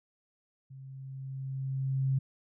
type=tone with level ramp; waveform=sine; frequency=133.9 Hz; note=C3; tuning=40 cents sharp; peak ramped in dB=-45 to -24 dBFS; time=0.7-2.19 s; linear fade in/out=10 ms; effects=none